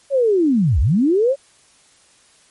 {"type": "linear two-way sweep", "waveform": "sine", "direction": "down then up", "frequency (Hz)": [570, 54.5, 570], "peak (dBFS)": -12, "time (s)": [0.1, 1.36], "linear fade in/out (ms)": 50, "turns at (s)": 0.8, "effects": ["white hiss -53 dBFS RMS until 2.5 s", "MP3 48 kbps"]}